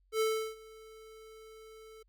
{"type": "tone with ADSR envelope", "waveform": "square", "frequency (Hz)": 440, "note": "A4", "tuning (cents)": 0, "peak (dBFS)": -27, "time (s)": [0.12, 2.03], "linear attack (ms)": 82, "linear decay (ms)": 350, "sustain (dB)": -24, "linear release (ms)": 8, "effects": ["added 46 Hz sine -66 dBFS peak until 2.08 s"]}